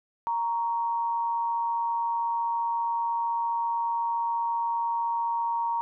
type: tone pair together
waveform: sine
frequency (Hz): 932.3 / 1118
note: A#5 / C#6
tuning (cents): 0 / +14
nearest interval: minor third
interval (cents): 314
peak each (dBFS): -25 / -36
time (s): 0.27-5.81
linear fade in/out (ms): 0
effects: none